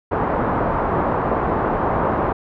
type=low-pass noise; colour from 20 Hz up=white; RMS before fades=-20 dBFS; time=0.11-2.33 s; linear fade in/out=10 ms; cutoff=1100 Hz; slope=24 dB/octave; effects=none